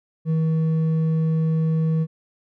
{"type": "tone with hard clipping", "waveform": "sine", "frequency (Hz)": 160, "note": "D#3", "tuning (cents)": 49, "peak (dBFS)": -19, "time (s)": [0.25, 2.07], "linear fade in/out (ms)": 50, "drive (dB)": 4, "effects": []}